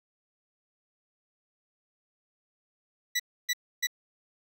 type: tone bursts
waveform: 20% pulse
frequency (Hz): 1962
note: B6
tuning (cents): -12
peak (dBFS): -20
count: 3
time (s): 3.15-3.871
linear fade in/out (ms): 10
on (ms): 47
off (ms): 290
effects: none